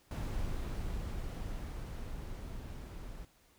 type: noise with level ramp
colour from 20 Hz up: brown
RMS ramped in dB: -36 to -45 dBFS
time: 0.11-3.25 s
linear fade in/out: 2 ms
effects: pink hiss -67 dBFS RMS until 3.58 s